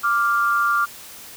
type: tone pair together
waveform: sine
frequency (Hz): 1175 / 1397.3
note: D6 / F6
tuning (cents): +1 / 0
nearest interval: minor third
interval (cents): 299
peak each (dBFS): -19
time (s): 0.03-0.86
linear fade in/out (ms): 20
effects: white hiss -40 dBFS RMS until 1.36 s